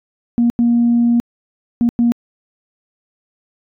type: tone bursts at uneven times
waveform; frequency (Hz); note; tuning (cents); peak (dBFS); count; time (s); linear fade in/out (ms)
sine; 236.7; A#3; +27; -9; 4; 0.38-0.5 / 0.59-1.2 / 1.81-1.89 / 1.99-2.12; 0
effects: tanh soft clip ceiling -6 dBFS